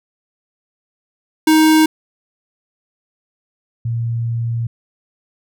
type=tone pair in turn; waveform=square / sine; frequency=313.8 / 116.43 Hz; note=D#4 / A#2; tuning=+15 / -2 cents; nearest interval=octave + perfect fourth; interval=1717 cents; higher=first; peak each=-9 / -17 dBFS; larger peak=first; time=1.47-1.86 / 3.85-4.67 s; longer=second; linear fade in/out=5 ms; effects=none